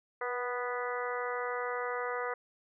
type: harmonic tone with a mistuned harmonic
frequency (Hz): 246.6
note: B3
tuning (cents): -2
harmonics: 2 / 3 / 4 / 5 / 6 / 7 / 8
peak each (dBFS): -36 / -42 / -41 / -39 / -42 / -46 / -42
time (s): 0.21-2.34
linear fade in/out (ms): 5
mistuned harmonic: 2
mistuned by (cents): -17
effects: none